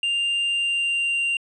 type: tone with pitch glide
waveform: triangle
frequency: 2794 to 2775 Hz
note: F7 to F7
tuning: 0 to -12 cents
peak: -19 dBFS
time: 0.03-1.37 s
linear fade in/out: 2 ms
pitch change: -12 cents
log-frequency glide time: 0.44-1.18 s
effects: resampled to 22050 Hz